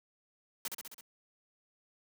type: noise with echo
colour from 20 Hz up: white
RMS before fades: -37 dBFS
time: 0.65-0.68 s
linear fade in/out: 2 ms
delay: 66 ms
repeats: 5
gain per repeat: -3 dB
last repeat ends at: 1.01 s
effects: high-pass 150 Hz 12 dB/octave